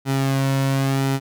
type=tone with flanger; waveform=sawtooth; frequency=135.6 Hz; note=C#3; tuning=38 cents flat; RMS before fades=-20 dBFS; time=0.05-1.2 s; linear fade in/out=50 ms; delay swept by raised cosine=1.8 to 2.53 ms; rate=0.95 Hz; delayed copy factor=-0.5; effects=none